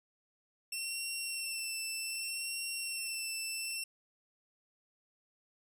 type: tone with vibrato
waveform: 15% pulse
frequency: 2700 Hz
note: E7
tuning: 41 cents sharp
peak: -29 dBFS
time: 0.72-3.84 s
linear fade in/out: 5 ms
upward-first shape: sine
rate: 0.65 Hz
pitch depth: 26 cents each way
effects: 11-bit